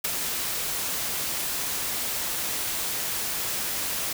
white noise with ADSR envelope, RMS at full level -24 dBFS, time 0.04-4.13 s, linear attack 8 ms, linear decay 16 ms, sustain -5 dB, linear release 5 ms, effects none

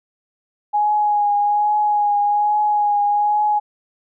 sine tone with vibrato, 830.6 Hz, G#5, in tune, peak -14 dBFS, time 0.73-3.6 s, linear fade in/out 20 ms, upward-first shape triangle, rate 1.2 Hz, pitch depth 25 cents each way, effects none

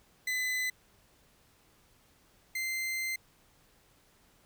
40% pulse tone pair in turn, 2015 / 2080 Hz, B6 / C7, +34 / -11 cents, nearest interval minor second, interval 55 cents, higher second, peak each -29 / -31 dBFS, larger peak first, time 0.27-0.7 / 2.55-3.16 s, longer second, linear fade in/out 5 ms, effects pink hiss -65 dBFS RMS until 4.45 s

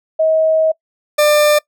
sine / 40% pulse tone pair in turn, 636 / 596.5 Hz, D#5 / D5, +38 / +27 cents, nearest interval minor second, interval 111 cents, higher first, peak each -10 / -8 dBFS, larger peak second, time 0.19-0.72 / 1.18-1.59 s, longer first, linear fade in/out 10 ms, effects noise-tail reverb RT60 0.1 s tail -23 dB re dry

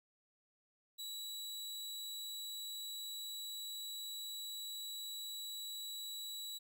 sawtooth tone, 3913 Hz, B7, 17 cents flat, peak -40 dBFS, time 0.98-6.59 s, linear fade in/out 20 ms, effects none

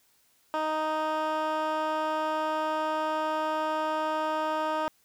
15% pulse tone with band-pass filter, 311.1 Hz, D#4, in tune, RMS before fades -29 dBFS, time 0.54-4.88 s, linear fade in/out 0 ms, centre 980 Hz, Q 0.96, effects white hiss -66 dBFS RMS until 5.04 s

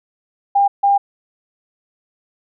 sine tone bursts at uneven times, 801 Hz, G5, 37 cents sharp, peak -10 dBFS, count 2, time 0.55-0.68 / 0.83-0.98 s, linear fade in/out 10 ms, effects none

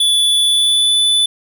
square tone with pitch glide, 3453 to 3489 Hz, A7 to A7, -33 to -15 cents, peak -11 dBFS, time 0-1.26 s, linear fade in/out 5 ms, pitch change +18 cents, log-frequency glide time 0.36-0.99 s, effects 8-bit

